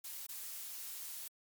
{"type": "noise with dropouts", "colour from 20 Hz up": "blue", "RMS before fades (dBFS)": -45, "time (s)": [0.04, 1.28], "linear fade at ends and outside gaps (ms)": 5, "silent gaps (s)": [0.267, 0.288], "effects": ["MP3 96 kbps"]}